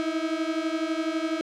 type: beating tone pair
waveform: 35% pulse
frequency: 315.4 / 327.4 Hz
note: D#4 / E4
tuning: +24 / -12 cents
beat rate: 12 Hz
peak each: -27 dBFS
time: 0-1.41 s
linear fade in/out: 0 ms
effects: low-pass 5000 Hz 12 dB/octave